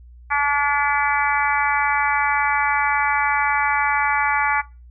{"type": "harmonic tone", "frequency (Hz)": 287.3, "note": "D4", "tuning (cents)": -38, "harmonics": [3, 4, 5, 6, 7, 8], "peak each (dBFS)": [-22, -23, -24, -25, -25, -26], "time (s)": [0.3, 4.62], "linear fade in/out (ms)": 20, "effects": ["noise-tail reverb RT60 0.3 s tail -22 dB re dry", "added 60 Hz sine -41 dBFS peak until 4.9 s"]}